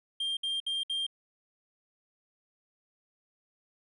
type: tone bursts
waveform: triangle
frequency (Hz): 3191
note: G7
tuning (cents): +30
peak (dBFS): -28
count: 4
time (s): 0.2-1.066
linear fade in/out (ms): 5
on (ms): 170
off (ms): 62
effects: resampled to 24000 Hz